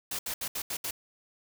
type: noise bursts at uneven times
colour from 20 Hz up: white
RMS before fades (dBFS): -34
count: 6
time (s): 0.11-0.19 / 0.26-0.34 / 0.41-0.48 / 0.55-0.62 / 0.7-0.77 / 0.84-0.91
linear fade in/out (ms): 5
effects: none